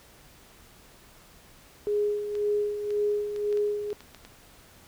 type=tone with tremolo; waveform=sine; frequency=415.1 Hz; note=G#4; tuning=1 cent flat; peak=-22 dBFS; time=1.87-3.93 s; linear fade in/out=0 ms; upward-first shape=sine; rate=1.9 Hz; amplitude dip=60%
type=clicks; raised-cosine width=0.2 ms; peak=-28 dBFS; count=9; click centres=2.353 / 2.906 / 3.362 / 3.527 / 3.573 / 3.904 / 4.006 / 4.147 / 4.25 s
effects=pink hiss -54 dBFS RMS until 4.87 s